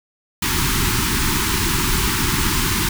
pink band-stop noise, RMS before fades -19 dBFS, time 0.42-2.89 s, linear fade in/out 5 ms, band 400 to 860 Hz, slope 96 dB/octave, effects none

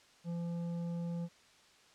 triangle tone with tanh clipping, 170.8 Hz, F3, 38 cents flat, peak -37 dBFS, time 0.24-1.29 s, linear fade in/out 50 ms, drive 13 dB, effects white hiss -63 dBFS RMS until 1.94 s + low-pass 6000 Hz 12 dB/octave

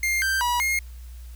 45% pulse tone with pitch steps, 2114 / 1567 / 970 / 2138 Hz, C7 / G6 / B5 / C7, +17 / -1 / -31 / +37 cents, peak -21 dBFS, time 0.03-0.79 s, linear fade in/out 2 ms, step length 190 ms, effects added 60 Hz sine -37 dBFS peak until 1.35 s + white hiss -55 dBFS RMS until 1.35 s

